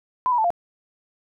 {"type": "tone with pitch steps", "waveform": "sine", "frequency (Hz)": [1008, 967, 879, 696], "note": ["B5", "B5", "A5", "F5"], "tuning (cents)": [35, -37, -2, -6], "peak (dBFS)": -17, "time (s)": [0.26, 0.504], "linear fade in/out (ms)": 0, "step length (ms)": 61, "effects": []}